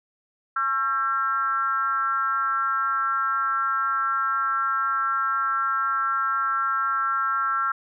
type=tone with frequency modulation; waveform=sine; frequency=1349 Hz; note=E6; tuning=40 cents sharp; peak=-21 dBFS; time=0.56-7.72 s; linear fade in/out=5 ms; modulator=251 Hz; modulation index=0.76; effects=none